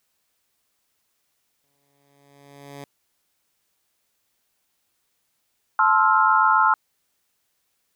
10% pulse tone with exponential growth, 141.2 Hz, C#3, 32 cents sharp, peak -27 dBFS, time 1.64-2.84 s, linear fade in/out 0 ms, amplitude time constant 260 ms
sine chord, F major seventh, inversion first, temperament just, 873.1 / 1047.7 / 1309.6 / 1396.9 Hz, A5 / C6 / E6 / F6, -14 / +2 / -12 / 0 cents, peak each -20 dBFS, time 5.79-6.74 s, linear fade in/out 2 ms
effects white hiss -72 dBFS RMS until 7.95 s

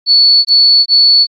sine tone bursts, 4435 Hz, C#8, in tune, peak -4 dBFS, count 3, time 0.06-1.27 s, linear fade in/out 50 ms, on 390 ms, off 20 ms, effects AAC 64 kbps

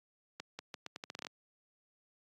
accelerating click train, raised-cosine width 0.2 ms, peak -24 dBFS, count 12, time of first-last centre 0.4-1.268 s, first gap 190 ms, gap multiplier 0.8, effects high-pass 150 Hz 12 dB/octave + Opus 48 kbps

